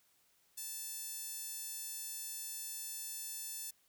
sawtooth tone with high-pass filter, 880 Hz, A5, in tune, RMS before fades -44 dBFS, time 0.57-3.71 s, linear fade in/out 10 ms, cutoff 7900 Hz, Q 1, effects white hiss -72 dBFS RMS until 3.88 s

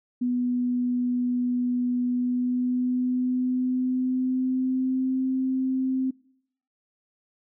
sine tone with pitch glide, 246.7 to 261.1 Hz, B3 to C4, -2 to -3 cents, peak -22 dBFS, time 0.21-6.11 s, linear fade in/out 10 ms, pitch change +99 cents, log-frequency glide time 2.06-5.25 s, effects noise-tail reverb RT60 0.7 s tail -24 dB re dry

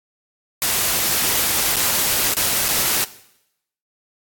white noise with dropouts, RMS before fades -19 dBFS, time 0.62-3.04 s, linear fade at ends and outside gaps 0 ms, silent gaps 1.759-1.766 / 2.338-2.368 / 2.683-2.687 s, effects noise-tail reverb RT60 0.8 s tail -17 dB re dry + AAC 64 kbps

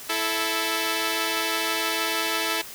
5% pulse tone pair together, 329.6 / 437.4 Hz, E4 / A4, 0 / -10 cents, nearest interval perfect fourth, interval 490 cents, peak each -15 dBFS, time 0.09-2.62 s, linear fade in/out 10 ms, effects white hiss -40 dBFS RMS until 2.74 s

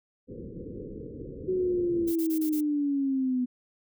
white low-pass noise, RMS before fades -40 dBFS, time 0.27-2.13 s, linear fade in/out 50 ms, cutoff 500 Hz, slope 96 dB/octave
sine linear sweep, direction down, 374.3 to 247 Hz, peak -24 dBFS, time 1.47-3.46 s, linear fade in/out 20 ms
violet noise bursts, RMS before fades -38 dBFS, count 5, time 2.07-2.61 s, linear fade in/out 10 ms, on 88 ms, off 25 ms
effects none

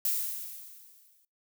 violet noise with exponential decay, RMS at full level -27 dBFS, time 0.05-1.25 s, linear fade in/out 2 ms, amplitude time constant 260 ms, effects noise-tail reverb RT60 0.2 s tail -21 dB re dry

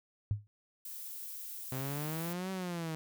sine tone with exponential decay, 103.83 Hz, G#2, in tune, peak -25 dBFS, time 0.31-0.47 s, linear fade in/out 0 ms, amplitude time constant 33 ms
violet noise, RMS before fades -44 dBFS, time 0.85-2.33 s, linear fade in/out 2 ms
sawtooth exponential two-way sweep, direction up then down, 128.3 to 191.7 to 156.8 Hz, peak -32 dBFS, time 1.72-2.95 s, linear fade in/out 0 ms, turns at 2.51 s
effects none

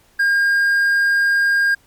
triangle tone, 1614 Hz, G#6, 50 cents flat, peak -11 dBFS, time 0.19-1.75 s, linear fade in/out 10 ms, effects pink hiss -55 dBFS RMS until 1.86 s + MP3 96 kbps

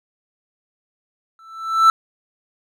triangle tone with exponential growth, 1326 Hz, E6, 10 cents sharp, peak -4 dBFS, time 1.39-1.9 s, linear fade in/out 1 ms, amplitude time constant 110 ms, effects none

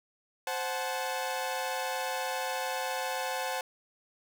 sawtooth chord, F# diminished, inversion second, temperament equal with one note detuned, 523.3 / 740 / 867.4 Hz, C5 / F#5 / A5, 0 / 0 / -25 cents, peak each -32 dBFS, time 0.47-3.61 s, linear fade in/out 2 ms, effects none

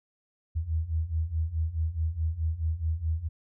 sine beating tone pair, 77.78 / 82.48 Hz, D#2 / E2, 0 / +2 cents, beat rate 4.7 Hz, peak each -31 / -28 dBFS, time 0.55-3.29 s, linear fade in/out 20 ms, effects none

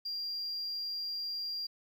sine tone, 4773 Hz, D8, 27 cents sharp, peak -33 dBFS, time 0.05-1.67 s, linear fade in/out 10 ms, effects tanh soft clip ceiling -32 dBFS + 11-bit

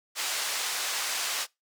white band-pass noise, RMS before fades -31 dBFS, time 0.15-1.47 s, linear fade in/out 50 ms, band 690 to 7300 Hz, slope 12 dB/octave, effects noise-tail reverb RT60 0.2 s tail -23 dB re dry

